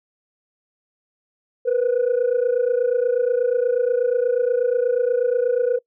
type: tone pair together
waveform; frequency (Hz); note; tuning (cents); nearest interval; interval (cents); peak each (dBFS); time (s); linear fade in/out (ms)
sine; 475.4 / 503.7; A#4 / B4; +34 / +34; minor second; 100; -18; 1.65-5.79; 20
effects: noise-tail reverb RT60 0.1 s tail -23 dB re dry + tanh soft clip ceiling -13 dBFS